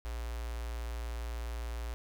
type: tone with notch filter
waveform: square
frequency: 58.27 Hz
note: A#1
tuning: in tune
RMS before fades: -38 dBFS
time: 0.05-1.94 s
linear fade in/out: 0 ms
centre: 200 Hz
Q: 0.52
effects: none